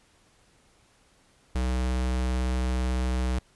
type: tone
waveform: square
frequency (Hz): 63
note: B1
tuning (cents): +35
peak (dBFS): -25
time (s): 1.55-3.39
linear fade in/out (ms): 5
effects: pink hiss -62 dBFS RMS until 3.55 s + resampled to 24000 Hz